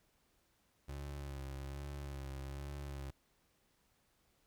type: tone with vibrato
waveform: 30% pulse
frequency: 69.3 Hz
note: C#2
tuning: in tune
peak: -40 dBFS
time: 0.88-3.11 s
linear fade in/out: 10 ms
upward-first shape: sine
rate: 1.2 Hz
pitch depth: 43 cents each way
effects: pink hiss -75 dBFS RMS until 4.46 s